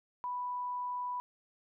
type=tone; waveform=sine; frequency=987.8 Hz; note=B5; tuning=in tune; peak=-34 dBFS; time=0.24-1.2 s; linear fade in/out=0 ms; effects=none